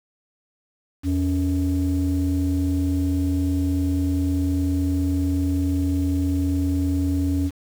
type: tone pair together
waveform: sine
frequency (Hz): 83.1 / 279.5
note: E2 / C#4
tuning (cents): +15 / +14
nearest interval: octave + major sixth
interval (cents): 2099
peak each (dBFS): -20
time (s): 1.03-7.51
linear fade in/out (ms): 50
effects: tanh soft clip ceiling -15 dBFS + 7-bit